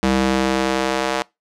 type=tone with high-pass filter sweep; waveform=square; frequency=65.6 Hz; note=C2; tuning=5 cents sharp; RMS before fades=-19 dBFS; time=0.03-1.22 s; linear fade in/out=0 ms; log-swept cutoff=190 to 560 Hz; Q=1; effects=noise-tail reverb RT60 0.2 s tail -23 dB re dry + low-pass 7000 Hz 12 dB/octave